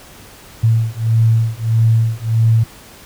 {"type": "beating tone pair", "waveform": "sine", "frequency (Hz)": [112.3, 113.9], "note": ["A2", "A#2"], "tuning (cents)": [36, -40], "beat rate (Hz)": 1.6, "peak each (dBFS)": -14, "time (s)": [0.63, 2.64], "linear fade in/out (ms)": 10, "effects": ["pink hiss -40 dBFS RMS until 3.05 s"]}